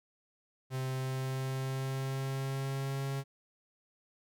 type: tone with pitch glide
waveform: 45% pulse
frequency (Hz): 130.81 to 136.84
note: C3 to C#3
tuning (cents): 0 to -22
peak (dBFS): -33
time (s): 0.7-3.24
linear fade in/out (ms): 50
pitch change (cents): +78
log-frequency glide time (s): 0.96-3.06
effects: none